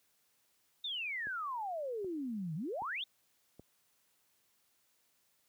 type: exponential two-way sweep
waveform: sine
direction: down then up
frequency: 3738 to 148.7 to 3738 Hz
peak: -36 dBFS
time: 0.84-3.04 s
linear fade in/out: 5 ms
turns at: 2.55 s
type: click train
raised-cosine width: 2 ms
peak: -38 dBFS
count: 4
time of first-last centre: 1.27-3.596 s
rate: 1.29 Hz
effects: white hiss -74 dBFS RMS until 5.48 s + high-pass 60 Hz 12 dB/octave